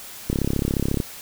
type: click train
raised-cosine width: 3 ms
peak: -9 dBFS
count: 25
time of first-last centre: 0.3-1.002 s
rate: 34.2 Hz
effects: white hiss -39 dBFS RMS until 1.21 s